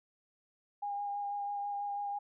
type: tone with vibrato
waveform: sine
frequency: 812 Hz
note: G#5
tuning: 39 cents flat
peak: -34 dBFS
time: 0.82-2.19 s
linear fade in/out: 10 ms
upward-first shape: sine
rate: 6.1 Hz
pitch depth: 14 cents each way
effects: none